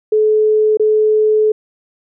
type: tone with dropouts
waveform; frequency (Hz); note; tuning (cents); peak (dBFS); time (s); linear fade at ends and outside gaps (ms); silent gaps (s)
sine; 430; A4; -40; -9; 0.12-1.52; 5; 0.772-0.796
effects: none